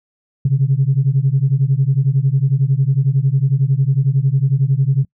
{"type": "beating tone pair", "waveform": "sine", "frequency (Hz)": [130.6, 141.6], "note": ["C3", "C#3"], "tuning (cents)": [-3, 37], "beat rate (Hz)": 11, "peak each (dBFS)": -14, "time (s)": [0.45, 5.05], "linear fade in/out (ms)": 5, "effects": ["noise-tail reverb RT60 0.1 s tail -25 dB re dry", "tanh soft clip ceiling -5 dBFS"]}